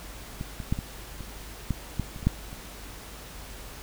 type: clicks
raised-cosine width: 5 ms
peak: -20 / -23 / -12 / -19 / -26 / -14 / -14 / -27 / -26 / -8 / -29 dBFS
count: 11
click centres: 0.411 / 0.602 / 0.725 / 0.789 / 1.207 / 1.707 / 1.997 / 2.162 / 2.229 / 2.27 / 2.529 s
effects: added 50 Hz sine -44 dBFS peak until 3.82 s + pink hiss -44 dBFS RMS until 3.82 s